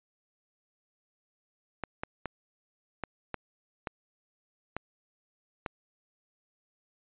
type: clicks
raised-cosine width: 0.5 ms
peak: -18 dBFS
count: 8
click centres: 1.837 / 2.035 / 2.257 / 3.037 / 3.343 / 3.872 / 4.766 / 5.662 s
effects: resampled to 8000 Hz